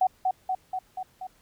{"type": "tone with echo", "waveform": "sine", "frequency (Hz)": 749, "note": "F#5", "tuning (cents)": 21, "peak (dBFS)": -18, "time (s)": [0.01, 0.07], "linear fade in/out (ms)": 5, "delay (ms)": 240, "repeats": 5, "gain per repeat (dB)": -3, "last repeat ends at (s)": 1.27, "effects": ["pink hiss -62 dBFS RMS until 1.41 s"]}